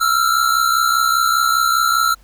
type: tone pair together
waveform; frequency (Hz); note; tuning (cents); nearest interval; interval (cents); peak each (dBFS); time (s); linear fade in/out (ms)
square; 1318.5 / 1383.5; E6 / F6; 0 / -17; minor second; 83; -17; 0-2.15; 20
effects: added 47 Hz sine -45 dBFS peak until 2.23 s + pink hiss -55 dBFS RMS until 2.23 s